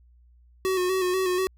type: tone with vibrato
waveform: square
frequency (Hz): 370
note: F#4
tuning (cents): 0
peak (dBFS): -23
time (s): 0.65-1.47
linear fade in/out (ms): 0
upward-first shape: square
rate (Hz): 4.1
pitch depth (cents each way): 35
effects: added 60 Hz sine -53 dBFS peak until 1.57 s